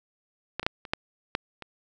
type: clicks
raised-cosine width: 0.3 ms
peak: -13 / -19 / -6 / -24 / -9 / -9 / -23 dBFS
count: 7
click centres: 0.596 / 0.63 / 0.665 / 0.852 / 0.935 / 1.351 / 1.623 s
effects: none